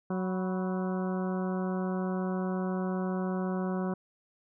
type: harmonic tone with a mistuned harmonic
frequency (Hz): 185.6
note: F#3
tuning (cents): +6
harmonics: 1 / 2 / 3 / 4 / 5 / 6 / 7 / 8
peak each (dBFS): -30 / -36 / -40 / -42 / -44 / -46 / -47 / -48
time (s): 0.1-3.94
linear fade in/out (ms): 5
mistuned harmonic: 5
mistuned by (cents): +94
effects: none